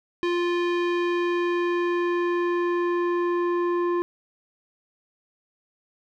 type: tone with low-pass filter sweep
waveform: square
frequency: 349.2 Hz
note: F4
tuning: in tune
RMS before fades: -24 dBFS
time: 0.23-4.02 s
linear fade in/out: 0 ms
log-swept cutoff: 3200 to 1200 Hz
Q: 1.2
effects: none